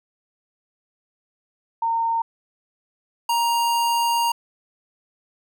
sine / square tone pair in turn, 916 / 936.9 Hz, A#5 / A#5, -31 / +8 cents, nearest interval unison, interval 39 cents, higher second, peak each -19 dBFS, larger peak neither, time 1.82-2.22 / 3.29-4.32 s, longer second, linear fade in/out 5 ms, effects none

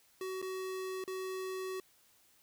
square tone with dropouts, 375.9 Hz, F#4, 27 cents sharp, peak -38 dBFS, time 0.21-1.8 s, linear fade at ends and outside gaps 2 ms, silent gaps 0.417-0.425 / 1.04-1.077 s, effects white hiss -67 dBFS RMS until 2.42 s

